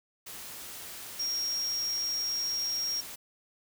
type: tone in noise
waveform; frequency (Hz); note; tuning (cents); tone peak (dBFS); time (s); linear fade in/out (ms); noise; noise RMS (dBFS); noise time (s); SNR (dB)
sine; 5590; F8; +1; -29; 1.19-3.01; 10; white; -43; 0.26-3.16; +11
effects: none